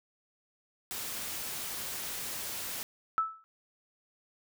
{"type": "noise", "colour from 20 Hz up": "white", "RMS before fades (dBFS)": -38, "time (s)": [0.91, 2.83], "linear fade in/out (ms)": 0}
{"type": "tone with exponential decay", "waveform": "sine", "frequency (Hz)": 1311, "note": "E6", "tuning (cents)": -10, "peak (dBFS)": -22, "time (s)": [3.18, 3.44], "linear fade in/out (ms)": 0, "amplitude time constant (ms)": 56}
{"effects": []}